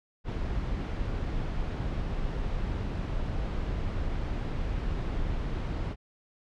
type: noise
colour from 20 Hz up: brown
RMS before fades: -31 dBFS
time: 0.24-5.96 s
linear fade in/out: 50 ms
effects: low-pass 4000 Hz 12 dB/octave